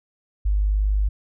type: tone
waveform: sine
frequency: 50.7 Hz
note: G#1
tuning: 41 cents flat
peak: -17 dBFS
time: 0.45-1.09 s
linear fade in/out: 10 ms
effects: none